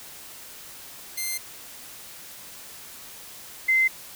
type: tone pair in turn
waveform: 5% pulse / sine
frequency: 2090 / 2070 Hz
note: C7 / C7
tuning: -2 / -19 cents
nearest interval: unison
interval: 17 cents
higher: first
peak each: -17 dBFS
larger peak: neither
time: 1.17-1.38 / 3.68-3.88 s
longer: first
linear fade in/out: 10 ms
effects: white hiss -43 dBFS RMS until 4.15 s